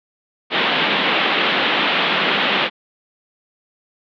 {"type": "band-pass noise", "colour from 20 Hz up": "white", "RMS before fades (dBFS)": -18, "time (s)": [0.5, 2.7], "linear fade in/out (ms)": 50, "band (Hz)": [160, 3600], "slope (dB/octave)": 48, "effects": []}